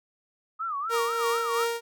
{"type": "tone with vibrato", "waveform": "sine", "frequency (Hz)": 1231, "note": "D#6", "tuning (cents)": -19, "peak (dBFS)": -28, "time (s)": [0.59, 1.66], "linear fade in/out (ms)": 20, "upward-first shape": "sine", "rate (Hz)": 4, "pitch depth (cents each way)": 180}
{"type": "tone with tremolo", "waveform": "sawtooth", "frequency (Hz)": 466.2, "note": "A#4", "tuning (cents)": 0, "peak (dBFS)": -20, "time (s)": [0.89, 1.81], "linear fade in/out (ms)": 50, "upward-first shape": "sine", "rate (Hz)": 3.1, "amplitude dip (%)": 50}
{"effects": []}